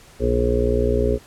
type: harmonic tone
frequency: 59.9 Hz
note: A#1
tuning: 48 cents sharp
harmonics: 1 / 2 / 4 / 5 / 6 / 7 / 8 / 9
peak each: -21 / -27 / -26 / -31 / -29 / -21 / -29 / -25 dBFS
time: 0.19-1.19 s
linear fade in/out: 50 ms
effects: pink hiss -48 dBFS RMS until 1.26 s + low-pass 12000 Hz 12 dB/octave